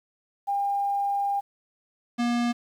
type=tone pair in turn; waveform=sine / square; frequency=802 / 238.9 Hz; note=G5 / A#3; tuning=+39 / +43 cents; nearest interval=octave + major sixth; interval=2096 cents; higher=first; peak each=-23 dBFS; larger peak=neither; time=0.47-1.41 / 2.18-2.53 s; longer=first; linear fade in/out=20 ms; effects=low-pass 6000 Hz 12 dB/octave + 9-bit